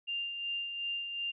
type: tone with tremolo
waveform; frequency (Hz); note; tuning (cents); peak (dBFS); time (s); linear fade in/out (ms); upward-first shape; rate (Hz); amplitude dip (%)
sine; 2794; F7; 0; -32; 0.07-1.32; 20; sine; 2.7; 45
effects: none